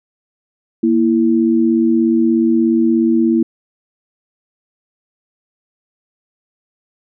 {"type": "tone pair together", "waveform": "sine", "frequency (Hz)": [233.8, 330.6], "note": ["A#3", "E4"], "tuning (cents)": [5, 5], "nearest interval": "tritone", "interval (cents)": 600, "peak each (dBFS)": -13, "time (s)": [0.83, 3.43], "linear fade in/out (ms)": 5, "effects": []}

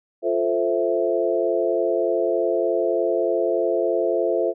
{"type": "chord", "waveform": "sine", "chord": "F major seventh", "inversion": "none", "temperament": "equal", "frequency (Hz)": [349.2, 440, 523.3, 659.3], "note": ["F4", "A4", "C5", "E5"], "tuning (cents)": [0, 0, 0, 0], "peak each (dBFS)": -24, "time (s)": [0.22, 4.54], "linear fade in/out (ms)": 50, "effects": []}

